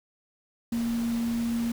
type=tone in noise; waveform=sine; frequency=233.1 Hz; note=A#3; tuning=in tune; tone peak=-25 dBFS; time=0.72-1.72 s; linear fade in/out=5 ms; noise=pink; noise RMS=-41 dBFS; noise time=0.72-1.72 s; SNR=+13 dB; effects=none